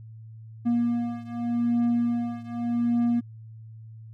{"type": "beating tone pair", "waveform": "triangle", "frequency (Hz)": [236.9, 237.74], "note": ["A#3", "A#3"], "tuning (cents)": [28, 34], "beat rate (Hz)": 0.84, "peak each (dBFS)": [-23, -25], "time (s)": [0.65, 3.21], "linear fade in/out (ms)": 20, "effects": ["added 111 Hz sine -41 dBFS peak until 4.13 s"]}